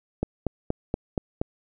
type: click train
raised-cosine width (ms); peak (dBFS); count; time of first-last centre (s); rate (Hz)
2; -11; 6; 0.23-1.415; 4.22
effects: none

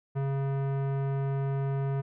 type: tone with tanh clipping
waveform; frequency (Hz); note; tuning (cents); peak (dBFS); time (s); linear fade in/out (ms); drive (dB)
sine; 137.2; C#3; -17; -29; 0.15-2.02; 20; 18
effects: none

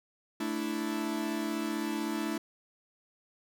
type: chord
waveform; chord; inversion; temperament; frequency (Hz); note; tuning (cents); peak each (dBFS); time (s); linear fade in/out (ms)
45% pulse; A suspended fourth; none; equal; 220 / 293.7 / 329.6; A3 / D4 / E4; 0 / 0 / 0; -36 / -36 / -35; 0.4-2.38; 5
effects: none

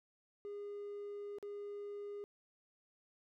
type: tone with dropouts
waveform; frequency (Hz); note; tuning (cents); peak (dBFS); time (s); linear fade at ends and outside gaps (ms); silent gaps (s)
triangle; 408.7; G#4; -28; -40; 0.45-2.24; 0; 1.385-1.427
effects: tanh soft clip ceiling -37 dBFS

